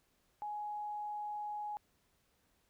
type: tone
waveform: sine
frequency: 836 Hz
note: G#5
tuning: 11 cents sharp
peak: -38 dBFS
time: 0.42-1.77 s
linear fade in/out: 0 ms
effects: pink hiss -75 dBFS RMS until 2.69 s